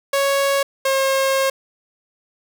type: tone pair in turn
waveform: sawtooth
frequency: 554.4 / 537.7 Hz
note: C#5 / C5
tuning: 0 / +47 cents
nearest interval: minor second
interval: 53 cents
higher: first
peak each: -12 dBFS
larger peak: neither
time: 0.13-0.63 / 0.85-1.5 s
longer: second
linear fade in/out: 5 ms
effects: none